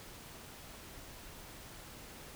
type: silence
effects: pink hiss -51 dBFS RMS until 2.35 s